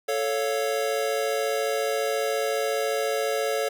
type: chord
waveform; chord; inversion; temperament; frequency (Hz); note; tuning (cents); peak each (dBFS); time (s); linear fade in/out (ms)
square; A augmented; none; equal; 440 / 554.4 / 698.5; A4 / C#5 / E#5; 0 / 0 / 0; -28 / -28 / -32; 0.08-3.69; 10
effects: none